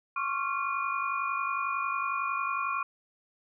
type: tone cluster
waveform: sine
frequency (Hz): 1080 / 1131 / 1378 / 2439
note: C#6 / C#6 / F6 / D#7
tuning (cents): -45 / +34 / -24 / -35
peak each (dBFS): -33 / -33 / -34 / -36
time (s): 0.16-2.83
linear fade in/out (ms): 5
effects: none